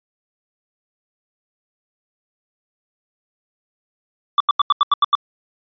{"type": "tone bursts", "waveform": "square", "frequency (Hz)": 1160, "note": "D6", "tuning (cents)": -22, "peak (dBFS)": -11, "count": 8, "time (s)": [4.38, 5.152], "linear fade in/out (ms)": 2, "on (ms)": 23, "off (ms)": 84, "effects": ["resampled to 11025 Hz"]}